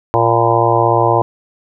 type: harmonic tone with a mistuned harmonic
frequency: 116.54 Hz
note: A#2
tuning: in tune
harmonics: 1 / 3 / 4 / 5 / 6 / 7 / 8 / 9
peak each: -18 / -18 / -18 / -18 / -18 / -18 / -18 / -18 dBFS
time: 0.14-1.22 s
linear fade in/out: 0 ms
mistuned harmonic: 9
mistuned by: -61 cents
effects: none